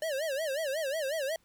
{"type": "tone with vibrato", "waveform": "square", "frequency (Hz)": 587.3, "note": "D5", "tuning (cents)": 0, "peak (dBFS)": -31, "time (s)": [0.02, 1.36], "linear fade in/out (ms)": 2, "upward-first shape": "sine", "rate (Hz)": 5.5, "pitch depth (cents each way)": 190, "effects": ["pink hiss -69 dBFS RMS until 1.44 s"]}